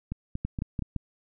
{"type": "two click trains", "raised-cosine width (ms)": 5, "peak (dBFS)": [-19, -17], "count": [4, 4], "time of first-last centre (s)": [[0.12, 0.823], [0.45, 0.963]], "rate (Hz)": [4.27, 5.85], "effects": []}